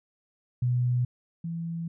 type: tone pair in turn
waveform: sine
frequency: 123.47 / 167.02 Hz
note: B2 / E3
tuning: 0 / +23 cents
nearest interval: perfect fourth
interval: 523 cents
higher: second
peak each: -22 / -30 dBFS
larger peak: first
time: 0.62-1.05 / 1.44-1.88 s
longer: second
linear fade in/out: 5 ms
effects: none